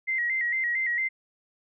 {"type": "tone with vibrato", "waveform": "sine", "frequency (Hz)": 1991, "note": "B6", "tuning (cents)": 14, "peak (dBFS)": -24, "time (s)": [0.07, 1.09], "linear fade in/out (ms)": 20, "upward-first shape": "square", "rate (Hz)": 4.4, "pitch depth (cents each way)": 76, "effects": []}